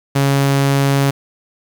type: tone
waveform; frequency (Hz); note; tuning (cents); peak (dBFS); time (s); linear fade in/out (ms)
sawtooth; 138.59; C#3; 0; -8; 0.15-1.11; 10
effects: 7-bit